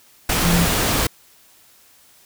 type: tone in noise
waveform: sine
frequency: 172.2 Hz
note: F3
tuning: 24 cents flat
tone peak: -16 dBFS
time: 0.45-0.65 s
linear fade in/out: 5 ms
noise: pink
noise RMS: -19 dBFS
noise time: 0.29-1.07 s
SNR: 0 dB
effects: white hiss -52 dBFS RMS until 2.25 s